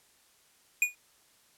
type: tone with exponential decay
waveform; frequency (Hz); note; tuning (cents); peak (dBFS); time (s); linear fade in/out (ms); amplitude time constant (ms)
square; 2453; D#7; -25; -19; 0.82-0.95; 2; 27
effects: white hiss -64 dBFS RMS until 1.57 s + low-pass 12000 Hz 12 dB/octave